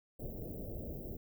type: band-stop noise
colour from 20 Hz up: pink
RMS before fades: -43 dBFS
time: 0.19-1.17 s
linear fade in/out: 10 ms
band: 610 to 16000 Hz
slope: 48 dB/octave
effects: none

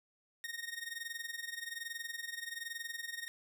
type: tone with amplitude modulation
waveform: sawtooth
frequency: 1855 Hz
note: A#6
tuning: 9 cents flat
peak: -34 dBFS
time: 0.44-3.28 s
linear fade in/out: 0 ms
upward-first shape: sine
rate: 21.2 Hz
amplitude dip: 80%
effects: none

